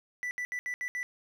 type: tone bursts at uneven times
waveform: triangle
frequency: 1975.5 Hz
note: B6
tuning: in tune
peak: -30 dBFS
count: 6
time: 0.23-0.31 / 0.38-0.45 / 0.52-0.59 / 0.66-0.74 / 0.81-0.88 / 0.95-1.03 s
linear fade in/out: 0 ms
effects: none